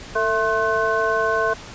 sine tone cluster, 448.6 / 663 / 1067 / 1510 Hz, A4 / E5 / C6 / F#6, +34 / +10 / +34 / +35 cents, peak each -23 dBFS, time 0.15-1.54 s, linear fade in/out 10 ms, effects pink hiss -38 dBFS RMS until 1.74 s + resampled to 16000 Hz

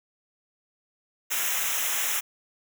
white noise with comb filter, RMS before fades -27 dBFS, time 1.3-2.21 s, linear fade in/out 20 ms, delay 0.22 ms, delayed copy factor -1, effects none

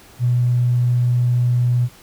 triangle tone with tanh clipping, 122.4 Hz, B2, 15 cents flat, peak -13 dBFS, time 0.19-1.89 s, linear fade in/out 50 ms, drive 2 dB, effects pink hiss -46 dBFS RMS until 2.02 s

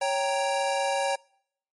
square chord, G diminished, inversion second, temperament equal, 554.4 / 784 / 932.3 Hz, Db5 / G5 / Bb5, 0 / 0 / 0 cents, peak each -28 / -29 / -32 dBFS, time 0.01-1.16 s, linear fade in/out 10 ms, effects noise-tail reverb RT60 0.7 s tail -26 dB re dry + MP3 48 kbps

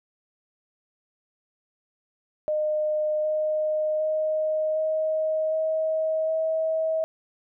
sine tone with pitch steps, 611 / 616.7 / 622.4 / 628.2 / 634 / 639.9 Hz, D#5 / D#5 / D#5 / D#5 / D#5 / D#5, -32 / -16 / 0 / +16 / +32 / +48 cents, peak -22 dBFS, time 2.48-7.04 s, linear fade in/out 0 ms, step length 760 ms, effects none

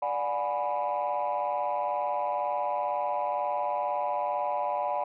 sine chord, G# half-diminished seventh, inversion second, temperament equal with one note detuned, 587.3 / 728.5 / 830.6 / 987.8 Hz, D5 / F#5 / G#5 / B5, 0 / -27 / 0 / 0 cents, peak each -31 dBFS, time 0.02-5.04 s, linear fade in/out 5 ms, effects tanh soft clip ceiling -21 dBFS

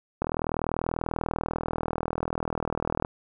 click train, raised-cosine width 1 ms, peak -13 dBFS, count 115, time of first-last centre 0.22-3.049 s, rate 40.3 Hz, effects none

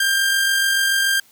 sawtooth tone with amplitude modulation, 1592 Hz, G6, 26 cents sharp, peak -11 dBFS, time 0-1.2 s, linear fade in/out 5 ms, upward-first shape sine, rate 47 Hz, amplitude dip 30%, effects white hiss -53 dBFS RMS until 1.31 s

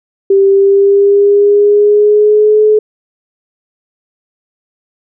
sine tone with pitch glide, 392 to 427.5 Hz, G4 to A4, 0 to -50 cents, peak -4 dBFS, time 0.3-2.79 s, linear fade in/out 5 ms, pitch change +150 cents, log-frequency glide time 0.48-2.62 s, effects none

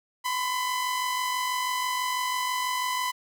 sawtooth tone pair together, 1000.4 / 1046.5 Hz, B5 / C6, +22 / 0 cents, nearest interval minor second, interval 78 cents, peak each -23 / -31 dBFS, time 0.24-3.12 s, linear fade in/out 20 ms, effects none

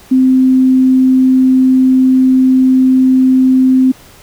sine tone, 259.5 Hz, C4, 14 cents flat, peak -5 dBFS, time 0.11-3.92 s, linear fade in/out 10 ms, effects pink hiss -40 dBFS RMS until 4.22 s

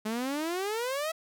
sawtooth exponential sweep, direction up, 210.4 to 659 Hz, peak -26 dBFS, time 0.05-1.12 s, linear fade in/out 10 ms, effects none

